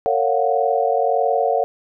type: chord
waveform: sine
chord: Gb major seventh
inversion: first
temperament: equal with one note detuned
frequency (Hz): 455.8 / 554.4 / 698.5 / 740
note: Bb4 / Db5 / F5 / Gb5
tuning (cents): -39 / 0 / 0 / 0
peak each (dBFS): -21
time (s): 0.06-1.64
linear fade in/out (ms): 0
effects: none